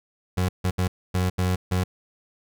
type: tone bursts at uneven times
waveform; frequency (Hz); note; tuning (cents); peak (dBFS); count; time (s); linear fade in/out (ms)
30% pulse; 91.5; F#2; -19; -18; 6; 0.37-0.49 / 0.64-0.71 / 0.78-0.88 / 1.14-1.3 / 1.38-1.56 / 1.71-1.84; 10
effects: none